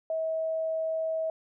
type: tone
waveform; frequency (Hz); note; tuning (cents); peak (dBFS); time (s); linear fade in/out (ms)
sine; 643; E5; -43; -27; 0.1-1.3; 2
effects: none